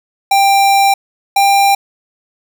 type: tone pair in turn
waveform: square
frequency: 790 / 794.2 Hz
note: G5 / G5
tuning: +13 / +22 cents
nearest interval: unison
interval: 9 cents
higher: second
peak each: -8 dBFS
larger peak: neither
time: 0.31-0.94 / 1.36-1.75 s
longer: first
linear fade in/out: 5 ms
effects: none